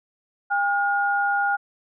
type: tone pair together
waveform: sine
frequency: 806 / 1427.4 Hz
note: G5 / F6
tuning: +48 / +37 cents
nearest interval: minor seventh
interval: 989 cents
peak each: -22 dBFS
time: 0.5-1.57 s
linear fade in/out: 20 ms
effects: none